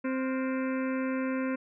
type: harmonic tone with a mistuned harmonic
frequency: 261.6 Hz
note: C4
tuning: in tune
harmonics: 1 / 2 / 4 / 5 / 6 / 7 / 8 / 9 / 10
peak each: -29 / -35 / -41 / -43 / -45 / -46 / -47 / -48 / -49 dBFS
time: 0.04-1.56 s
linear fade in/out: 10 ms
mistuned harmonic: 5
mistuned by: +130 cents
effects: none